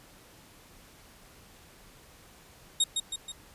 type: tone with echo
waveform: 25% pulse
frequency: 3735 Hz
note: A#7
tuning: 3 cents sharp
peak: -18 dBFS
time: 2.8-2.84 s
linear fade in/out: 5 ms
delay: 160 ms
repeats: 3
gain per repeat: -5 dB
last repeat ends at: 3.32 s
effects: pink hiss -55 dBFS RMS until 3.54 s + resampled to 32000 Hz